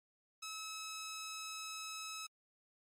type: tone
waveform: 10% pulse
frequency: 1292 Hz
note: E6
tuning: 35 cents flat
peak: -35 dBFS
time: 0.42-2.27 s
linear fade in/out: 10 ms
effects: MP3 64 kbps